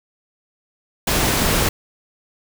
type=noise; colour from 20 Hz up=pink; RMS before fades=-18 dBFS; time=1.07-1.69 s; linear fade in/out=5 ms; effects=none